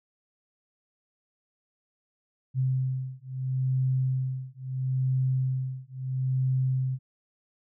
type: beating tone pair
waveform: sine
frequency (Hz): 130 / 130.75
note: C3 / C3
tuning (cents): -11 / -1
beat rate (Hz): 0.75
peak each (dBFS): -28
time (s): 2.54-6.99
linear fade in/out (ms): 50
effects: none